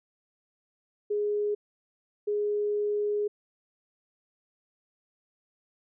sine tone pair in turn, 415.3 / 415.3 Hz, G#4 / G#4, 0 / 0 cents, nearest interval unison, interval 0 cents, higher neither, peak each -25 dBFS, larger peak neither, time 1.1-1.55 / 2.27-3.28 s, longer second, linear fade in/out 10 ms, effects none

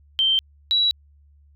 sine tone pair in turn, 3129 / 3906 Hz, G7 / B7, -4 / -20 cents, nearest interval major third, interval 384 cents, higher second, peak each -16 dBFS, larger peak neither, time 0.19-0.39 / 0.71-0.91 s, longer neither, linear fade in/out 0 ms, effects added 72 Hz sine -51 dBFS peak until 1.55 s

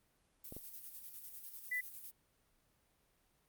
violet noise with tremolo, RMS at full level -49 dBFS, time 0.44-2.11 s, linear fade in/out 5 ms, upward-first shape square, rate 10 Hz, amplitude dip 45%
clicks, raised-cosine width 2 ms, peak -35 dBFS, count 2, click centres 0.524 / 0.566 s
sine tone, 1991 Hz, B6, 14 cents sharp, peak -35 dBFS, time 1.71-1.81 s, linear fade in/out 10 ms
effects pink hiss -75 dBFS RMS until 3.48 s + Opus 32 kbps

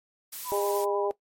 blue noise, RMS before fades -37 dBFS, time 0.32-0.85 s, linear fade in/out 10 ms
sine tone with vibrato, 987.8 Hz, B5, in tune, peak -33 dBFS, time 0.44-1.11 s, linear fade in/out 50 ms, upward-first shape triangle, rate 9.9 Hz, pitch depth 38 cents each way
harmonic tone, 202.7 Hz, G#3, 42 cents flat, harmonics 2 / 3 / 4, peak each -27 / -31 / -33 dBFS, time 0.52-1.11 s, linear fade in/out 0 ms
effects noise-tail reverb RT60 0.1 s tail -18 dB re dry + MP3 64 kbps

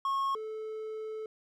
triangle tone pair in turn, 1091 / 436 Hz, C#6 / A4, -28 / -16 cents, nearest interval octave + major third, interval 1588 cents, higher first, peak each -26 / -34 dBFS, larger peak first, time 0.05-0.35 / 0.35-1.26 s, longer second, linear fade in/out 2 ms, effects none

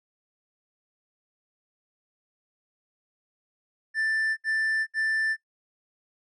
triangle tone bursts, 1770 Hz, A6, 10 cents sharp, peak -22 dBFS, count 3, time 3.94-5.366 s, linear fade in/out 50 ms, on 430 ms, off 68 ms, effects noise-tail reverb RT60 0.1 s tail -19 dB re dry + resampled to 22050 Hz

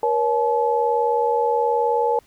sine tone cluster, 475.1 / 554 / 859 Hz, A#4 / C#5 / A5, +33 / -1 / -42 cents, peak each -20 / -26 / -20 dBFS, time 0.03-2.19 s, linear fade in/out 2 ms, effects pink hiss -57 dBFS RMS until 2.26 s

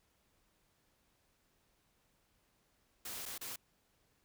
white noise with dropouts, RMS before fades -44 dBFS, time 3.05-3.56 s, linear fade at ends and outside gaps 5 ms, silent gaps 3.256-3.26 / 3.38-3.411 s, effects pink hiss -75 dBFS RMS until 4.24 s

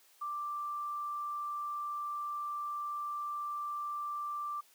sine tone, 1177 Hz, D6, 3 cents sharp, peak -35 dBFS, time 0.21-4.61 s, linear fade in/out 10 ms, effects white hiss -64 dBFS RMS until 4.74 s + high-pass 400 Hz 12 dB/octave

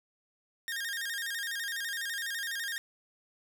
sawtooth tone with vibrato, 1727 Hz, A6, 33 cents flat, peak -30 dBFS, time 0.68-2.78 s, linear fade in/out 0 ms, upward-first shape square, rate 12 Hz, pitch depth 110 cents each way, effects none

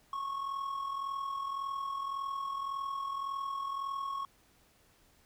triangle tone with amplitude modulation, 1099 Hz, C#6, 15 cents flat, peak -30 dBFS, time 0.13-4.25 s, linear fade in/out 2 ms, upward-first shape sine, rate 41.8 Hz, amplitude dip 55%, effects pink hiss -66 dBFS RMS until 5.25 s

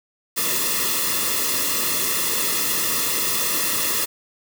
white noise with comb filter, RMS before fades -22 dBFS, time 0.36-4.06 s, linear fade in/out 20 ms, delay 1.3 ms, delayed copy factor -1, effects none

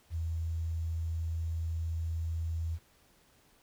sine tone with quantisation, 82.1 Hz, E2, 6 cents flat, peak -31 dBFS, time 0.1-2.79 s, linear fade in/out 50 ms, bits 10, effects pink hiss -65 dBFS RMS until 3.62 s

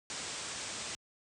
white low-pass noise, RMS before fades -41 dBFS, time 0.1-0.95 s, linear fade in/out 0 ms, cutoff 8800 Hz, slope 96 dB/octave, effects high-pass 60 Hz 12 dB/octave

